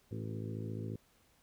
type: harmonic tone with a mistuned harmonic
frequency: 54.4 Hz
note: A1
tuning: 19 cents flat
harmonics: 2 / 3 / 4 / 5 / 6 / 7 / 8 / 9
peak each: -40 / -46 / -46 / -48 / -51 / -49 / -53 / -54 dBFS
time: 0.11-0.96 s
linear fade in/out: 5 ms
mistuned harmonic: 7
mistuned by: -29 cents
effects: pink hiss -69 dBFS RMS until 1.42 s